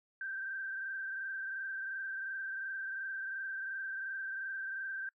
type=tone with frequency modulation; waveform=sine; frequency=1568 Hz; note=G6; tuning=in tune; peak=-37 dBFS; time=0.21-5.09 s; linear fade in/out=2 ms; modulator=22.8 Hz; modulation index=1.6; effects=noise-tail reverb RT60 0.1 s tail -25 dB re dry